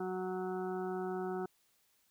harmonic tone, 185 Hz, F#3, in tune, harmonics 1 / 2 / 4 / 5 / 6 / 7 / 8, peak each -42 / -37 / -43 / -51 / -58 / -49 / -52 dBFS, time 0-1.46 s, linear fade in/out 5 ms, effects white hiss -73 dBFS RMS until 2.1 s

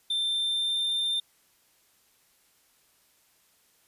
triangle tone with pitch glide, 3570 to 3593 Hz, A7 to A7, +24 to +36 cents, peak -24 dBFS, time 0.1-1.2 s, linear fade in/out 5 ms, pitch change +12 cents, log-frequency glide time 0.27-0.86 s, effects white hiss -65 dBFS RMS until 3.87 s + resampled to 32000 Hz

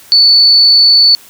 sine tone, 4472 Hz, C#8, 14 cents sharp, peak -3 dBFS, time 0.12-1.15 s, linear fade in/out 0 ms, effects white hiss -39 dBFS RMS until 1.29 s

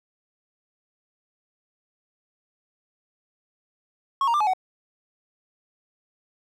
triangle tone with pitch steps, 1096 / 934 / 1187 / 849 / 748 Hz, C#6 / A#5 / D6 / G#5 / F#5, -20 / +3 / +18 / +38 / +19 cents, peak -17 dBFS, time 4.21-4.535 s, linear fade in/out 2 ms, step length 65 ms, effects none

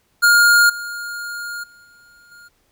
square tone with level steps, 1417 Hz, F6, 25 cents sharp, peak -10 / -27 / -46 / -48 / -42 dBFS, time 0.22-2.49 s, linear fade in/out 20 ms, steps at 0.69 / 1.63 / 1.84 / 2.31 s, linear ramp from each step 10 ms, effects pink hiss -63 dBFS RMS until 2.71 s

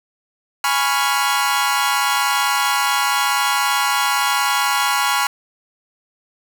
sawtooth chord, C# dominant seventh, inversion second, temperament equal, 830.6 / 987.8 / 1108.7 / 1396.9 Hz, G#5 / B5 / C#6 / E#6, 0 / 0 / 0 / 0 cents, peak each -18 dBFS, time 0.64-5.27 s, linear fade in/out 2 ms, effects none

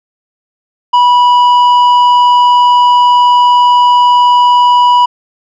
sine tone with tanh clipping, 979 Hz, B5, 15 cents flat, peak -5 dBFS, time 0.93-5.06 s, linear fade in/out 10 ms, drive 7 dB, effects none

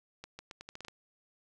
accelerating click train, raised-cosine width 0.2 ms, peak -27 dBFS, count 9, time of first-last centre 0.24-0.883 s, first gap 150 ms, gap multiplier 0.81, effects none

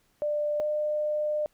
sine tone pair in turn, 594 / 602.3 Hz, D5 / D5, +20 / +44 cents, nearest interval unison, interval 24 cents, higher second, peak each -25 dBFS, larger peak neither, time 0.22-0.6 / 0.6-1.46 s, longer second, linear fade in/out 0 ms, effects pink hiss -68 dBFS RMS until 1.53 s

